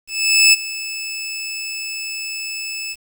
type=tone with ADSR envelope; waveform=20% pulse; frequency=2619 Hz; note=E7; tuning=12 cents flat; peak=-3 dBFS; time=0.07-2.96 s; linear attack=460 ms; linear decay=23 ms; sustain=-17 dB; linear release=45 ms; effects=7-bit